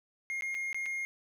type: tone with dropouts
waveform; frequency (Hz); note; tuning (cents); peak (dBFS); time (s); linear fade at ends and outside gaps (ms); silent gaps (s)
triangle; 2135; C7; +34; -31; 0.3-1.05; 0; 0.409-0.422 / 0.545-0.55 / 0.729-0.745 / 0.858-0.862
effects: none